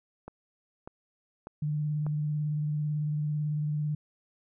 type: click train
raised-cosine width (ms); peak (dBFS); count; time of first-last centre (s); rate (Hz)
1; -27; 4; 0.28-2.066; 1.68
type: tone with vibrato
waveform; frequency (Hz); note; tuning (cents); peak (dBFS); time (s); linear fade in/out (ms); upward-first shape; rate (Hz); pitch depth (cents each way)
sine; 150; D3; +37; -27; 1.62-3.95; 5; triangle; 18; 30
effects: none

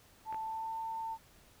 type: tone with pitch glide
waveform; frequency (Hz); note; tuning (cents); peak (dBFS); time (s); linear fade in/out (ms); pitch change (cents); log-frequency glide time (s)
sine; 880 to 897.5; A5 to A5; 0 to +34; -36; 0.25-1.18; 50; +34; 0.36-0.75
type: clicks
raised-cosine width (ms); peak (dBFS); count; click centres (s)
0.5; -32 / -32; 2; 0.326 / 0.345
effects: pink hiss -62 dBFS RMS until 1.6 s

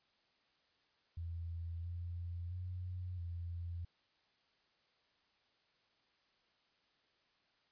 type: tone with pitch steps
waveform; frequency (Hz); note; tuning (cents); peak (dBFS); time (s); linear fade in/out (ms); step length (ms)
sine; 84.3 / 86.6 / 90.4 / 86; E2 / F2 / F#2 / F2; +39 / -14 / -40 / -26; -40; 1.17-3.85; 5; 670
effects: white hiss -75 dBFS RMS until 7.71 s + resampled to 11025 Hz

